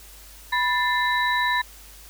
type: tone cluster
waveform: sine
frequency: 984 / 1772 / 2083 / 3916 Hz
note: B5 / A6 / C7 / B7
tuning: -7 / +12 / -8 / -15 cents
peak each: -23 / -23 / -32 / -29 dBFS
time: 0.52-1.62 s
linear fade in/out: 10 ms
effects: added 50 Hz sine -47 dBFS peak until 2.09 s + white hiss -47 dBFS RMS until 2.09 s